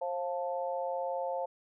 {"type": "chord", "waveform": "sine", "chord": "F major", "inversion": "second", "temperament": "equal with one note detuned", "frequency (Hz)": [533.6, 698.5, 880], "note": ["C5", "F5", "A5"], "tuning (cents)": [34, 0, 0], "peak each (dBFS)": [-34, -37, -38], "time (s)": [0.01, 1.46], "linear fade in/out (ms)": 10, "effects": []}